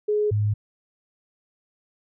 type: tone pair in turn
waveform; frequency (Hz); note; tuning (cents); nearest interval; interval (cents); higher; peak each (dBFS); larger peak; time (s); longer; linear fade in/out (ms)
sine; 420 / 104.76; G#4 / G#2; +19 / +16; 2 octaves; 2403; first; -19; neither; 0.08-0.31 / 0.31-0.54; neither; 10
effects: none